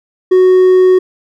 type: tone with hard clipping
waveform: triangle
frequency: 370 Hz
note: F#4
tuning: in tune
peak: -5 dBFS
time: 0.31-0.99 s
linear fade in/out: 10 ms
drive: 5 dB
effects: none